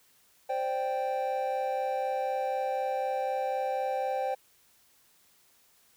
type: chord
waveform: triangle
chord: C suspended second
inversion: none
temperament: equal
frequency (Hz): 523.3 / 587.3 / 784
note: C5 / D5 / G5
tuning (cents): 0 / 0 / 0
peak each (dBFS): -30 / -35 / -29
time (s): 0.49-4.35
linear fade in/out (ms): 10
effects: white hiss -64 dBFS RMS until 5.96 s